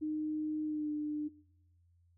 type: tone with pitch glide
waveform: sine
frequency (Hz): 307.2 to 299.8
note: D#4 to D4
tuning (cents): -22 to +36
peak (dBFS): -33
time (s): 0.01-1.29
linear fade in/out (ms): 20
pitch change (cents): -42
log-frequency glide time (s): 0.64-0.9
effects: noise-tail reverb RT60 0.9 s tail -24 dB re dry + added 86 Hz sine -65 dBFS peak until 2.17 s